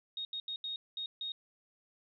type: tone bursts at uneven times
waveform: sine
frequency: 3729 Hz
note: A#7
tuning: in tune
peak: -36 dBFS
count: 6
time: 0.17-0.25 / 0.33-0.4 / 0.48-0.56 / 0.64-0.76 / 0.97-1.06 / 1.21-1.32 s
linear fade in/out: 2 ms
effects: none